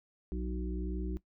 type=harmonic tone with a mistuned harmonic; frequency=61.74 Hz; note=B1; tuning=in tune; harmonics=1 / 3 / 5 / 6; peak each=-35 / -40 / -42 / -43 dBFS; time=0.32-1.17 s; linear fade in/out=0 ms; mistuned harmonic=1; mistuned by=-35 cents; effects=noise-tail reverb RT60 0.1 s tail -18 dB re dry